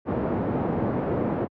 white low-pass noise, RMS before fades -25 dBFS, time 0.05-1.48 s, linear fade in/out 50 ms, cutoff 440 Hz, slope 12 dB/octave, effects high-pass 100 Hz 12 dB/octave + low-pass 2000 Hz 12 dB/octave

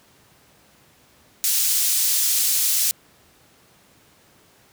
pink high-pass noise, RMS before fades -20 dBFS, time 1.44-2.91 s, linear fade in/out 0 ms, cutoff 6000 Hz, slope 12 dB/octave, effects pink hiss -55 dBFS RMS until 4.72 s + high-pass 80 Hz 12 dB/octave

